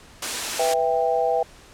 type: high-pass noise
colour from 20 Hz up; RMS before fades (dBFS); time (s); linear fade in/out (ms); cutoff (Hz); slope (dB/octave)
white; -26; 0.22-0.74; 5; 210; 96
type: chord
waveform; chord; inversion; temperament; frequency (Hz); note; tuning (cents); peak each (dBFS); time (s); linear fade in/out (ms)
sine; E minor; second; just; 494.4 / 659.3 / 791.1; B4 / E5 / G5; +2 / 0 / +16; -23; 0.59-1.43; 5
effects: pink hiss -48 dBFS RMS until 1.73 s + low-pass 9000 Hz 12 dB/octave